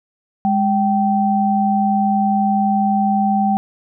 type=tone pair together; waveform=sine; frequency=205.5 / 776 Hz; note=G#3 / G5; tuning=-18 / -18 cents; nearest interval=octave + major seventh; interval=2300 cents; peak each=-16 dBFS; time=0.45-3.57 s; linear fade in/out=0 ms; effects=none